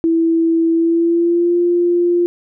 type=tone with pitch glide; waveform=sine; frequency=329.6 to 348.6 Hz; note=E4 to F4; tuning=0 to -3 cents; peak=-11 dBFS; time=0.04-2.26 s; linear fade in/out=0 ms; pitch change=+97 cents; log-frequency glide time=0.72-1.57 s; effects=none